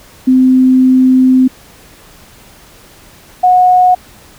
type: tone pair in turn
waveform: sine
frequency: 258 / 729.7 Hz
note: C4 / F#5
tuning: -24 / -24 cents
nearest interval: octave + tritone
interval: 1800 cents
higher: second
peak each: -4 dBFS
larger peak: neither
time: 0.27-1.48 / 3.43-3.95 s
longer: first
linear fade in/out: 10 ms
effects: pink hiss -40 dBFS RMS until 4.38 s